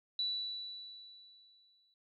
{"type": "tone with exponential decay", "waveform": "sine", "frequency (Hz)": 3951, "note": "B7", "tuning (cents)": 0, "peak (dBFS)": -31, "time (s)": [0.19, 1.94], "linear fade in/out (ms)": 2, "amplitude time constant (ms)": 380, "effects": []}